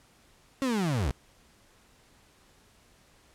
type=linear sweep; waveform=35% pulse; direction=down; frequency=277.2 to 54.2 Hz; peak=-24 dBFS; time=0.62-1.11 s; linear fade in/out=0 ms; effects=pink hiss -61 dBFS RMS until 3.34 s + low-pass 11000 Hz 12 dB/octave